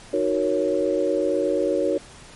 sine chord, D# minor seventh, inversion none, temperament equal, 311.1 / 370 / 466.2 / 554.4 Hz, D#4 / F#4 / A#4 / C#5, 0 / 0 / 0 / 0 cents, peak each -26 / -25 / -25 / -23 dBFS, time 0.13-1.98 s, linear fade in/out 5 ms, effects pink hiss -45 dBFS RMS until 2.35 s + MP3 48 kbps

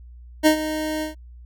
25% pulse tone with ADSR envelope, 310 Hz, D#4, 6 cents flat, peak -7 dBFS, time 0.43-1.15 s, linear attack 34 ms, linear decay 94 ms, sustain -13 dB, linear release 130 ms, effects added 60 Hz sine -40 dBFS peak until 1.45 s

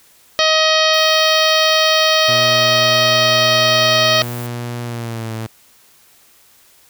harmonic tone, 630 Hz, D#5, 21 cents sharp, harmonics 1 / 2 / 3 / 4 / 5 / 6 / 7 / 8 / 9, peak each -16 / -19 / -20 / -22 / -19 / -21 / -20 / -24 / -25 dBFS, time 0.39-4.22 s, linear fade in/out 0 ms
violet noise, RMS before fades -34 dBFS, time 0.93-4.47 s, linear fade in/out 10 ms
sawtooth tone with pitch glide, 120 to 111.96 Hz, B2 to A2, -49 to +31 cents, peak -19 dBFS, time 2.28-5.47 s, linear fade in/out 10 ms, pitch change -120 cents, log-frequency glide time 4.83-5.31 s
effects white hiss -50 dBFS RMS until 6.89 s

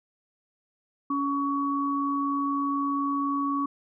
sine tone pair together, 280.7 / 1124 Hz, C#4 / C#6, +22 / +24 cents, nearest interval 2 octaves, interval 2402 cents, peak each -27 / -27 dBFS, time 1.1-3.66 s, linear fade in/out 5 ms, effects none

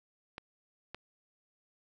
clicks, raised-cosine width 0.3 ms, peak -25 dBFS, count 2, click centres 0.381 / 0.946 s, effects none

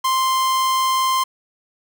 45% pulse tone, 1046.5 Hz, C6, in tune, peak -16 dBFS, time 0.04-1.24 s, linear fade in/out 10 ms, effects 7-bit

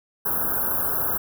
white band-stop noise, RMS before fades -24 dBFS, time 0.25-1.18 s, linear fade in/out 10 ms, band 1600 to 11000 Hz, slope 96 dB/octave, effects none

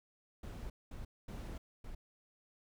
brown noise bursts at uneven times, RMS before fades -45 dBFS, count 4, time 0.43-0.7 / 0.91-1.05 / 1.28-1.58 / 1.84-1.95 s, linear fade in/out 5 ms, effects none

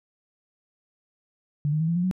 sine tone with pitch steps, 146.83 / 153.77 / 161.05 / 168.66 / 176.64 / 184.99 Hz, D3 / D#3 / E3 / E3 / F3 / F#3, 0 / -20 / -40 / +40 / +20 / 0 cents, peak -21 dBFS, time 1.65-2.112 s, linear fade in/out 0 ms, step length 77 ms, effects none

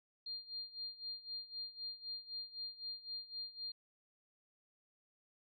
sine tone with tremolo, 4200 Hz, C8, 6 cents sharp, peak -40 dBFS, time 0.26-3.72 s, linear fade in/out 5 ms, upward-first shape sine, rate 3.9 Hz, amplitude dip 85%, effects none

